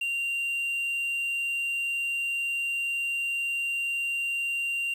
triangle tone with quantisation, 2771 Hz, F7, 14 cents flat, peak -25 dBFS, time 0.01-4.94 s, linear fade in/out 5 ms, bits 9, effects none

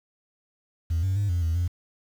sine tone with pitch steps, 82.4 / 95.2 / 101.8 / 86.8 / 81.8 / 87.6 Hz, E2 / F#2 / G#2 / F2 / E2 / F2, 0 / +50 / -34 / -10 / -13 / +6 cents, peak -20 dBFS, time 0.9-1.68 s, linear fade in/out 10 ms, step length 130 ms, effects tanh soft clip ceiling -20 dBFS + 8-bit

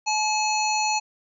harmonic tone, 856 Hz, A5, 48 cents flat, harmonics 1 / 3 / 5 / 7 / 8, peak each -23 / -28 / -30 / -31 / -32 dBFS, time 0.06-1 s, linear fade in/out 20 ms, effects none

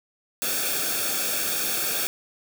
white noise with comb filter, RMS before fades -26 dBFS, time 0.42-2.07 s, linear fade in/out 0 ms, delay 1 ms, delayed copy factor -0.75, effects none

